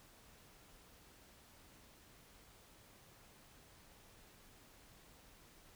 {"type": "silence", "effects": ["pink hiss -63 dBFS RMS until 5.75 s"]}